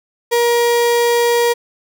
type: tone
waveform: 35% pulse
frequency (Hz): 474.1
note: A#4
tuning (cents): +29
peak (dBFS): -10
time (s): 0.31-1.54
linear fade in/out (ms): 20
effects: none